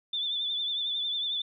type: tone with vibrato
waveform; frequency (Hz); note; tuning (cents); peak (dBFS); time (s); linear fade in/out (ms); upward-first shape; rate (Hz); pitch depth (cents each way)
sine; 3520; A7; 0; -28; 0.13-1.42; 5; triangle; 11; 58
effects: none